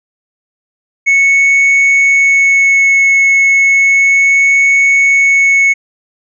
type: tone with vibrato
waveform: triangle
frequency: 2205 Hz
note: C#7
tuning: 10 cents flat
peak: -4 dBFS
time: 1.06-5.74 s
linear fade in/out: 20 ms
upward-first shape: sine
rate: 0.33 Hz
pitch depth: 8 cents each way
effects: resampled to 22050 Hz